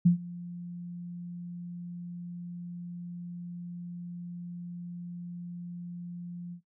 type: tone with ADSR envelope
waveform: sine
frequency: 174.61 Hz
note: F3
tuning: in tune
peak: -15 dBFS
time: 0.05-6.61 s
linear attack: 12 ms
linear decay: 110 ms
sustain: -22 dB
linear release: 85 ms
effects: noise-tail reverb RT60 0.1 s tail -18 dB re dry